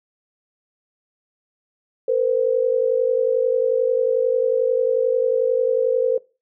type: tone pair together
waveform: sine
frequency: 460.8 / 512 Hz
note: A#4 / C5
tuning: -20 / -38 cents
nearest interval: major second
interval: 182 cents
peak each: -19 dBFS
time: 2.08-6.18 s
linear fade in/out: 5 ms
effects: noise-tail reverb RT60 0.3 s tail -21 dB re dry

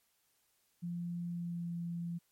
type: tone with pitch glide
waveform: sine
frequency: 173 to 170.82 Hz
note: F3 to F3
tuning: -16 to -38 cents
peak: -36 dBFS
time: 0.82-2.19 s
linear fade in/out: 20 ms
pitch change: -22 cents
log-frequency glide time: 1.28-1.74 s
effects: white hiss -75 dBFS RMS until 2.31 s + MP3 64 kbps

